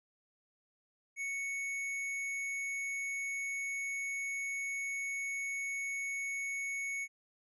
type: tone with tanh clipping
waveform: sine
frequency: 2217 Hz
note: C#7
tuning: in tune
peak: -37 dBFS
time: 1.16-7.08 s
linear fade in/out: 50 ms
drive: 12 dB
effects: resampled to 32000 Hz